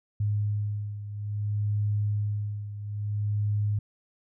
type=beating tone pair; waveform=sine; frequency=103.83 / 104.42 Hz; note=G#2 / G#2; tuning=0 / +10 cents; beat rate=0.59 Hz; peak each=-27 / -32 dBFS; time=0.2-3.79 s; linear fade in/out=5 ms; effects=none